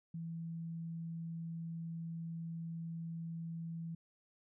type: tone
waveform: sine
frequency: 165.5 Hz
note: E3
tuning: 7 cents sharp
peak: -40 dBFS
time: 0.14-3.95 s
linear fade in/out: 5 ms
effects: none